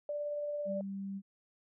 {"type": "tone with tremolo", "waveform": "sine", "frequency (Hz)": 587.3, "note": "D5", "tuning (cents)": 0, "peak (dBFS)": -33, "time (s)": [0.09, 0.81], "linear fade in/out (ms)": 2, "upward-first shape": "triangle", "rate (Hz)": 18, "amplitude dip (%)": 25}
{"type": "tone", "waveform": "sine", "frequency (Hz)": 196, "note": "G3", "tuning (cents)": 0, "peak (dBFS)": -37, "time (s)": [0.65, 1.22], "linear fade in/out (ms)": 50}
{"effects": []}